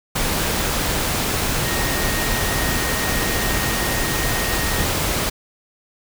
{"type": "tone in noise", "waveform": "sine", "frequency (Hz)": 1864.7, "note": "A#6", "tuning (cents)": 0, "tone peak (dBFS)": -28, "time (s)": [1.65, 4.84], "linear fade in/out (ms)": 10, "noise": "pink", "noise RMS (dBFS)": -21, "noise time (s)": [0.15, 5.3], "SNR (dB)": -10, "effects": []}